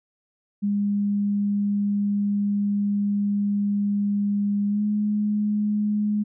sine tone with pitch glide, 203.3 to 209.1 Hz, G#3 to G#3, -37 to +12 cents, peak -20 dBFS, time 0.62-6.24 s, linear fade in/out 20 ms, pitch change +49 cents, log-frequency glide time 4.68-4.82 s, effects none

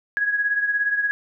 sine beating tone pair, 1661 / 1678 Hz, G#6 / G#6, 0 / +17 cents, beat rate 17 Hz, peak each -20 / -27 dBFS, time 0.17-1.11 s, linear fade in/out 0 ms, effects none

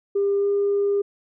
sine tone with pitch glide, 400 to 403 Hz, G4 to G4, +35 to +48 cents, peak -17 dBFS, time 0.15-1.02 s, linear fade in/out 10 ms, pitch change +13 cents, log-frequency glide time 0.38-0.46 s, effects tanh soft clip ceiling -14 dBFS

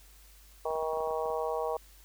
harmonic tone, 158.6 Hz, D#3, 33 cents sharp, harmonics 3 / 4 / 5 / 6 / 7, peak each -33 / -35 / -37 / -39 / -40 dBFS, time 0.65-1.77 s, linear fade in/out 5 ms
clicks, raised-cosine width 1 ms, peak -35 dBFS, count 10, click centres 0.706 / 0.756 / 0.827 / 0.933 / 0.972 / 1.006 / 1.074 / 1.108 / 1.258 / 1.303 s
effects added 50 Hz sine -55 dBFS peak until 2.04 s + white hiss -59 dBFS RMS until 2.04 s

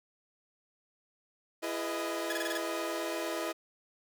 sawtooth chord, E major seventh, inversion none, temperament equal with one note detuned, 335.6 / 415.3 / 493.9 / 622.3 Hz, E4 / G#4 / B4 / D#5, +31 / 0 / 0 / 0 cents, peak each -33 / -38 / -38 / -33 dBFS, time 1.62-3.53 s, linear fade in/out 20 ms
sawtooth tone bursts, 1692 Hz, G#6, 32 cents sharp, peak -30 dBFS, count 6, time 2.3-2.575 s, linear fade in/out 2 ms, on 25 ms, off 25 ms
effects none

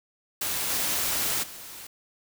white noise with level steps, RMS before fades -29 / -27 / -42 dBFS, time 0.41-1.87 s, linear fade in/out 5 ms, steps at 0.68 / 1.42 s, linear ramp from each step 20 ms, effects none

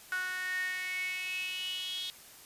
sawtooth tone with high-pass filter sweep, 368 Hz, F#4, 9 cents flat, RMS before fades -36 dBFS, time 0.12-2.1 s, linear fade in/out 0 ms, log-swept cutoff 1500 to 3500 Hz, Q 10, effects white hiss -53 dBFS RMS until 2.45 s + resampled to 32000 Hz

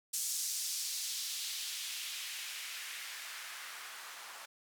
blue noise with band-pass filter sweep, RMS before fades -41 dBFS, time 0.13-4.46 s, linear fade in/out 10 ms, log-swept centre 6800 to 1000 Hz, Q 1.3, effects none

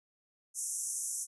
white band-pass noise, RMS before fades -37 dBFS, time 0.54-1.27 s, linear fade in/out 50 ms, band 5800 to 11000 Hz, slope 96 dB/octave, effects none

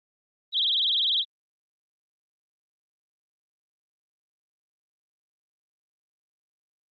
sine tone with vibrato, 3520 Hz, A7, in tune, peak -21 dBFS, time 0.52-1.25 s, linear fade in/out 50 ms, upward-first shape sine, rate 20 Hz, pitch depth 200 cents each way, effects Opus 32 kbps

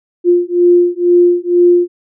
sine beating tone pair, 350.5 / 352.6 Hz, F4 / F4, +6 / +17 cents, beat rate 2.1 Hz, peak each -10 dBFS, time 0.24-1.88 s, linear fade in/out 50 ms, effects none

